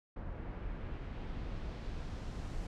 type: noise with low-pass filter sweep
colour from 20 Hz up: brown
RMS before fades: -41 dBFS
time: 0.16-2.67 s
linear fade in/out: 5 ms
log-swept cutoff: 1600 to 8200 Hz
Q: 1
effects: none